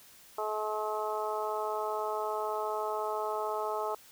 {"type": "harmonic tone", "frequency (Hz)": 214, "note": "A3", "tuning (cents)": -48, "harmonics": [2, 3, 4, 5, 6], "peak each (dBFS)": [-36, -37, -36, -39, -39], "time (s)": [0.38, 3.95], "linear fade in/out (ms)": 5, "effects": ["white hiss -56 dBFS RMS until 4.11 s"]}